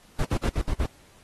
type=noise bursts; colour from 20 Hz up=brown; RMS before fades=-24 dBFS; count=6; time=0.19-0.859 s; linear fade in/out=2 ms; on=59 ms; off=63 ms; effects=pink hiss -56 dBFS RMS until 1.23 s + AAC 32 kbps